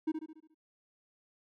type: tone with echo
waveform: triangle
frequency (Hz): 314.4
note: D#4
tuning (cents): +18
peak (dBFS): -26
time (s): 0.07-0.12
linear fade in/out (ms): 10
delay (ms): 71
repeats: 6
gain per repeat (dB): -6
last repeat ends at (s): 0.546
effects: none